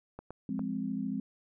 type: clicks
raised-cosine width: 1 ms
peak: -28 dBFS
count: 3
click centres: 0.19 / 0.306 / 0.593 s
type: chord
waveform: sine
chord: F minor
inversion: none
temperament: equal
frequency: 174.61 / 207.7 / 261.6 Hz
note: F3 / Ab3 / C4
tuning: 0 / 0 / 0 cents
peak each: -39 / -35 / -35 dBFS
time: 0.49-1.2 s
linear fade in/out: 2 ms
effects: none